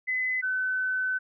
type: tone pair in turn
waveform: sine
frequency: 2022 / 1514.8 Hz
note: B6 / F#6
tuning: +40 / +40 cents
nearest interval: perfect fourth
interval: 500 cents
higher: first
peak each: -25 / -25 dBFS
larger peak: neither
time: 0.07-0.42 / 0.42-1.19 s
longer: second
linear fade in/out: 20 ms
effects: none